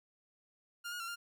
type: tone with pitch steps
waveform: sawtooth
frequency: 1406 / 1440 / 1364 / 1401 Hz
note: F6 / F#6 / F6 / F6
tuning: +11 / -47 / -41 / +5 cents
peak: -36 dBFS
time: 0.84-1.16 s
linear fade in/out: 20 ms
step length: 80 ms
effects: none

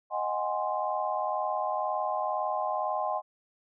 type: chord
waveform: sine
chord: Ab dominant seventh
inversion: second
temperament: equal with one note detuned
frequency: 622.3 / 740 / 822 / 1046.5 Hz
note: Eb5 / Gb5 / Ab5 / C6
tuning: 0 / 0 / -18 / 0 cents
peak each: -33 dBFS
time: 0.1-3.22 s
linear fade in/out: 50 ms
effects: none

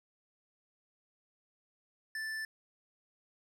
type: tone with tanh clipping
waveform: triangle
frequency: 1760 Hz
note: A6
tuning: in tune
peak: -38 dBFS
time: 2.15-2.45 s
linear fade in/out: 2 ms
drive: 18 dB
effects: none

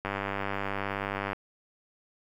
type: click train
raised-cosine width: 0.5 ms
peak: -16 dBFS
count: 128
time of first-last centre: 0.05-1.332 s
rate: 99.1 Hz
effects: 9-bit

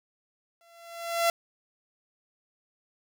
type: tone with exponential growth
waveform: sawtooth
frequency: 678 Hz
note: E5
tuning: 49 cents sharp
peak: -16 dBFS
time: 0.61-1.3 s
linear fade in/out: 1 ms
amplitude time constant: 150 ms
effects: none

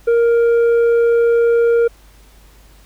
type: tone with tanh clipping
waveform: sine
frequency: 467.3 Hz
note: A#4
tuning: 4 cents sharp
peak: -11 dBFS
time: 0.07-1.88 s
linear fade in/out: 10 ms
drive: 5 dB
effects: added 50 Hz sine -44 dBFS peak until 2.85 s + pink hiss -50 dBFS RMS until 2.85 s

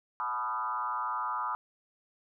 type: tone with frequency modulation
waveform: sine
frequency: 1108.7 Hz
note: C#6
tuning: in tune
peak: -30 dBFS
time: 0.2-1.55 s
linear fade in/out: 0 ms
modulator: 119 Hz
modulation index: 2
effects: none

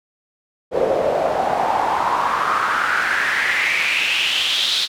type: noise with band-pass filter sweep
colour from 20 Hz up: pink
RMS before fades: -19 dBFS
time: 0.71-4.88 s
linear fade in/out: 50 ms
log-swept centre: 490 to 3900 Hz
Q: 4.9
effects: none

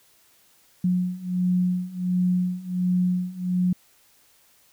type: beating tone pair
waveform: sine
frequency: 180 / 181.4 Hz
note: F#3 / F#3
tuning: -47 / -34 cents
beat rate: 1.4 Hz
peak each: -25 / -23 dBFS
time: 0.84-3.73 s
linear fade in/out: 5 ms
effects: white hiss -59 dBFS RMS until 4.72 s

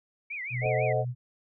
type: tone with vibrato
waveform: sine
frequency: 2217 Hz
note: C#7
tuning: in tune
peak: -33 dBFS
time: 0.3-0.93 s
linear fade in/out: 10 ms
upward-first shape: triangle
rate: 6 Hz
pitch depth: 240 cents each way
type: tone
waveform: sine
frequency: 123.47 Hz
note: B2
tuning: in tune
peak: -29 dBFS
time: 0.5-1.15 s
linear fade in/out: 50 ms
type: chord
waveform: sine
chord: A diminished seventh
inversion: none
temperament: equal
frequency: 440 / 523.3 / 622.3 / 740 Hz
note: A4 / C5 / Eb5 / Gb5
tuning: 0 / 0 / 0 / 0 cents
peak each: -32 / -31 / -28 / -32 dBFS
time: 0.61-1.05 s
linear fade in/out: 50 ms
type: click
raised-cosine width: 3 ms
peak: -29 dBFS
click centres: 0.659 s
effects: none

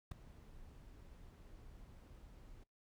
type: noise with ADSR envelope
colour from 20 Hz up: brown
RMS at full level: -37 dBFS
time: 0.11-2.64 s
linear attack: 7 ms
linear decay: 5 ms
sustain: -20 dB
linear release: 10 ms
effects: noise-tail reverb RT60 0.2 s tail -25 dB re dry

